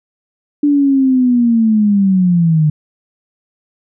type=linear sweep; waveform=sine; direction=down; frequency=293.7 to 149.6 Hz; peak=-8 dBFS; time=0.63-2.7 s; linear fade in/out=5 ms; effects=none